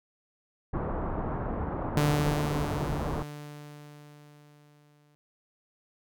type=low-pass noise; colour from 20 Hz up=pink; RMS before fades=-32 dBFS; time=0.73-3.23 s; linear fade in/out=10 ms; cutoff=1200 Hz; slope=24 dB/octave
type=tone with exponential decay; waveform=sawtooth; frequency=147.6 Hz; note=D3; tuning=9 cents sharp; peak=-18 dBFS; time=1.97-5.15 s; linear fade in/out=0 ms; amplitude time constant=690 ms
effects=none